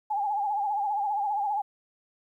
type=tone with vibrato; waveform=sine; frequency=822 Hz; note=G#5; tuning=18 cents flat; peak=-25 dBFS; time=0.1-1.62 s; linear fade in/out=10 ms; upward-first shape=sine; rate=15 Hz; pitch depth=77 cents each way; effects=11-bit